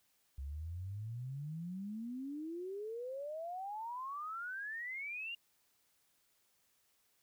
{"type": "exponential sweep", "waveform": "sine", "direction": "up", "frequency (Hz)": [65.9, 2845], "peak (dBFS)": -40, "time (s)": [0.38, 5.35], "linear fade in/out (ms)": 5, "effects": ["white hiss -75 dBFS RMS until 7.22 s"]}